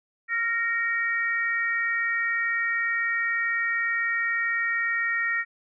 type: tone cluster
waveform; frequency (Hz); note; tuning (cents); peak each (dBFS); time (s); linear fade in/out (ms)
sine; 1375 / 1862 / 2289; F6 / A#6 / D7; -27 / -2 / -45; -32 / -24 / -32; 0.28-5.45; 50
effects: none